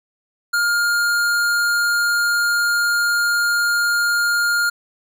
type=tone with hard clipping; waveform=sine; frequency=1412 Hz; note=F6; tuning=19 cents sharp; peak=-17 dBFS; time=0.53-4.7 s; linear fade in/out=10 ms; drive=18 dB; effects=none